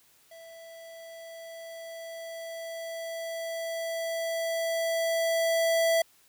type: tone with level ramp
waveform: square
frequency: 661 Hz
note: E5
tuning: 5 cents sharp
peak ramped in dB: -47 to -22 dBFS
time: 0.31-6.02 s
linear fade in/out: 5 ms
effects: white hiss -62 dBFS RMS until 6.28 s